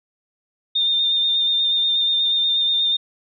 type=tone with vibrato; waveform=sine; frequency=3631 Hz; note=A#7; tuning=46 cents flat; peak=-16 dBFS; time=0.75-2.97 s; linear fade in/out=10 ms; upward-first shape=sine; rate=8.3 Hz; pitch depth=21 cents each way; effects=none